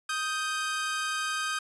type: tone pair together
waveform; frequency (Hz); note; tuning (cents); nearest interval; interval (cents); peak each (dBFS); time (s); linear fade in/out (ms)
sawtooth; 1248.1 / 1568; D#6 / G6; +5 / 0; major third; 395; -28; 0.09-1.59; 5
effects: resampled to 24000 Hz